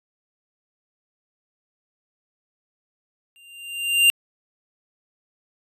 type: tone with exponential growth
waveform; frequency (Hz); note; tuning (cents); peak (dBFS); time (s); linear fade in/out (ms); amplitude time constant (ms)
square; 2788; F7; -4; -11; 3.36-4.1; 0; 160
effects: resampled to 32000 Hz